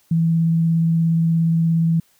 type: tone with vibrato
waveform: sine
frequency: 164.81 Hz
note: E3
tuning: in tune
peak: -14 dBFS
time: 0.11-2 s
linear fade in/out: 5 ms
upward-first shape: sine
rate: 17 Hz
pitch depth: 10 cents each way
effects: white hiss -59 dBFS RMS until 2.19 s